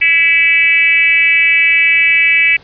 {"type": "tone with frequency modulation", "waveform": "sine", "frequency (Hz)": 2300, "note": "D7", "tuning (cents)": -37, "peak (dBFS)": -7, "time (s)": [0.01, 2.57], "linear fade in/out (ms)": 10, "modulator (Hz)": 316, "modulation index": 0.99, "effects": ["pink hiss -42 dBFS RMS until 2.63 s", "resampled to 11025 Hz"]}